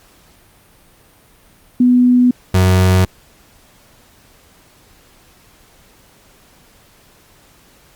sine / 35% pulse tone pair in turn, 247.6 / 92.75 Hz, B3 / F#2, +5 / +5 cents, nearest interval octave + perfect fourth, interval 1700 cents, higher first, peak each -7 dBFS, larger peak neither, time 1.8-2.31 / 2.54-3.05 s, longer neither, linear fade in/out 5 ms, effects pink hiss -49 dBFS RMS until 7.95 s + Opus 48 kbps

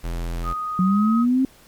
square tone, 42.49 Hz, F1, 47 cents flat, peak -25 dBFS, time 0.03-0.54 s, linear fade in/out 20 ms
sine tone with pitch glide, 1244.5 to 1265.5 Hz, D#6 to D#6, 0 to +29 cents, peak -24 dBFS, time 0.43-1.26 s, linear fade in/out 50 ms, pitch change +29 cents, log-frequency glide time 0.83-1.03 s
sine linear sweep, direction up, 180 to 267.9 Hz, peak -15 dBFS, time 0.79-1.45 s, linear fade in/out 2 ms
effects pink hiss -51 dBFS RMS until 1.67 s + MP3 96 kbps

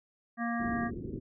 harmonic tone, 234.2 Hz, A#3, 8 cents sharp, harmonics 1 / 3 / 5 / 7 / 8, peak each -32 / -37 / -39 / -40 / -41 dBFS, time 0.37-0.91 s, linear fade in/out 50 ms
white low-pass noise, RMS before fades -39 dBFS, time 0.59-1.2 s, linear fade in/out 20 ms, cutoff 400 Hz, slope 48 dB/octave
effects none

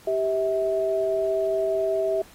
sine tone pair together, 390.5 / 647.3 Hz, G4 / E5, -7 / -32 cents, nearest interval major sixth, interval 875 cents, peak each -25 / -23 dBFS, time 0.07-2.22 s, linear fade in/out 5 ms, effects pink hiss -51 dBFS RMS until 2.34 s + AAC 48 kbps

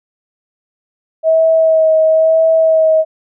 sine tone with vibrato, 641 Hz, E5, 49 cents flat, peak -7 dBFS, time 1.23-3.05 s, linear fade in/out 50 ms, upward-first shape sine, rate 1 Hz, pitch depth 18 cents each way, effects none

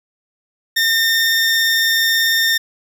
20% pulse tone with vibrato, 1817 Hz, A#6, 45 cents flat, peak -8 dBFS, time 0.76-2.58 s, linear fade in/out 10 ms, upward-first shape triangle, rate 18 Hz, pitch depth 9 cents each way, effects none

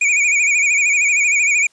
square tone with vibrato, 2349 Hz, D7, in tune, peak -13 dBFS, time 0.01-1.67 s, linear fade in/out 5 ms, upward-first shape sine, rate 13 Hz, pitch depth 94 cents each way, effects white hiss -58 dBFS RMS until 1.72 s + resampled to 22050 Hz

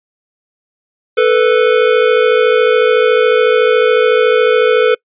square tone pair together, 440 / 493.9 Hz, A4 / B4, 0 / 0 cents, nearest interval major second, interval 200 cents, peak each -11 dBFS, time 1.17-4.95 s, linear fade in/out 10 ms, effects noise-tail reverb RT60 0.1 s tail -26 dB re dry + resampled to 8000 Hz

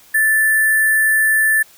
sine tone with sample-and-hold, 1756 Hz, A6, 4 cents flat, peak -11 dBFS, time 0.14-1.63 s, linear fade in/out 10 ms, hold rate 11025 Hz, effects white hiss -47 dBFS RMS until 1.77 s

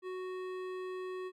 sine tone with hard clipping, 370 Hz, F#4, in tune, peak -40 dBFS, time 0.02-1.32 s, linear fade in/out 50 ms, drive 14 dB, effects none

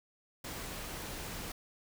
pink noise, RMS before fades -42 dBFS, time 0.44-1.52 s, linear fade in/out 5 ms, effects none

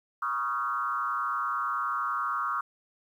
sine tone with frequency modulation, 1237 Hz, D#6, 10 cents flat, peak -27 dBFS, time 0.22-2.61 s, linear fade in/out 5 ms, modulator 129 Hz, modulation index 1.4, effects 10-bit

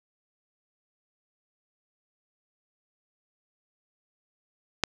click, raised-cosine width 0.2 ms, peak -5 dBFS, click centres 4.837 s, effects none

